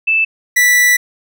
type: tone pair in turn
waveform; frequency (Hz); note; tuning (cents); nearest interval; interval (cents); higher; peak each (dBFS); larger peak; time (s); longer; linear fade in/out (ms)
sine / 45% pulse; 2637 / 1966; E7 / B6; 0 / -8; perfect fourth; 508; first; -10 / -8; second; 0.07-0.25 / 0.56-0.97; second; 10
effects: none